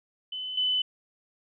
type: tone pair in turn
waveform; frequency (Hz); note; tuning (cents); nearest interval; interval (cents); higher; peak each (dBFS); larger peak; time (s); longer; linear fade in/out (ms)
sine; 3024 / 3012; F#7 / F#7; +37 / +30; unison; 7; first; -32 / -23; second; 0.32-0.57 / 0.57-0.82; neither; 5
effects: none